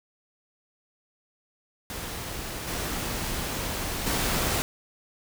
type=noise with level steps; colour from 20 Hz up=pink; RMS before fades=-35 / -31 / -26 dBFS; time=1.9-4.62 s; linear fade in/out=0 ms; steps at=2.67 / 4.06 s; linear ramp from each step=10 ms; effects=none